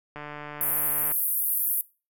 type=click train; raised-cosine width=0.5 ms; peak=-23 dBFS; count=143; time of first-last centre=0.16-1.119 s; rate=148 Hz
type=band-pass noise; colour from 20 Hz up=white; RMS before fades=-26 dBFS; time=0.61-1.81 s; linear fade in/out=0 ms; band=11000 to 15000 Hz; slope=48 dB/octave
effects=noise-tail reverb RT60 0.3 s tail -20 dB re dry